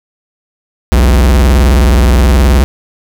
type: tone with vibrato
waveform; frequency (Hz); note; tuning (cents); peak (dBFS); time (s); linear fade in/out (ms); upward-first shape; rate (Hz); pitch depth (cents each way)
square; 63.8; C2; -43; -5; 0.92-2.64; 0; square; 19; 220
effects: none